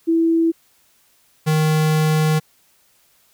sine / square tone pair in turn, 329.6 / 155.55 Hz, E4 / D#3, 0 / 0 cents, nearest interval octave + minor second, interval 1300 cents, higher first, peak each -13 / -15 dBFS, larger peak first, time 0.07-0.52 / 1.46-2.4 s, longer second, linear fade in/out 20 ms, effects white hiss -58 dBFS RMS until 3.33 s

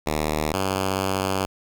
5% pulse tone pair in turn, 76.6 / 95.71 Hz, D#2 / G2, -27 / -41 cents, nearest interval major third, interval 386 cents, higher second, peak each -11 dBFS, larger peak neither, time 0.06-0.53 / 0.53-1.46 s, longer second, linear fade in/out 10 ms, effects none

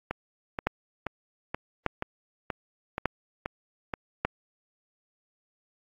two click trains, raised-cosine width 0.5 ms, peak -9 / -15 dBFS, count 4 / 9, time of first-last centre 0.67-4.25 / 0.11-3.938 s, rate 0.838 / 2.09 Hz, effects AAC 32 kbps

